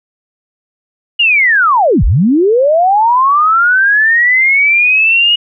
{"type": "linear two-way sweep", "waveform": "sine", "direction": "down then up", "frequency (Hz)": [2900, 31, 2900], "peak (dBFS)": -6, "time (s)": [1.19, 5.36], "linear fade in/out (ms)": 10, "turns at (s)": 2.04, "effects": []}